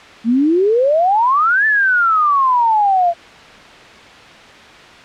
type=exponential two-way sweep; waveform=sine; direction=up then down; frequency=220 to 1772 to 671 Hz; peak=-10 dBFS; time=0.24-3.14 s; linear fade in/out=50 ms; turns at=1.66 s; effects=white hiss -38 dBFS RMS until 5.04 s + low-pass 3000 Hz 12 dB/octave